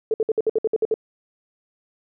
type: tone bursts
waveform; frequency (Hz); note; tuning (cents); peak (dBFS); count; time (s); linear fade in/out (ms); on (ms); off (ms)
sine; 440; A4; 0; -16; 10; 0.11-0.941; 2; 30; 59
effects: none